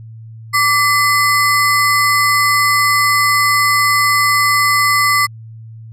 square ring-modulated tone, 1593 Hz, G6, 27 cents sharp, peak -8 dBFS, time 0.53-5.27 s, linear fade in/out 20 ms, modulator 432 Hz, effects added 112 Hz sine -31 dBFS peak until 5.92 s + resampled to 32000 Hz

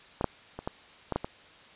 clicks, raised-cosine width 1 ms, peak -15 / -10 / -23 / -17 / -15 / -13 / -19 dBFS, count 7, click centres 0.211 / 0.243 / 0.59 / 0.675 / 1.123 / 1.16 / 1.245 s, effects white hiss -53 dBFS RMS until 1.75 s + resampled to 8000 Hz

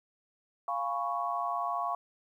sine chord, C# dominant seventh, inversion first, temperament equal, 698.5 / 830.6 / 987.8 / 1108.7 Hz, E#5 / G#5 / B5 / C#6, 0 / 0 / 0 / 0 cents, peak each -34 / -39 / -38 / -33 dBFS, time 0.68-1.95 s, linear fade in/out 2 ms, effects 11-bit

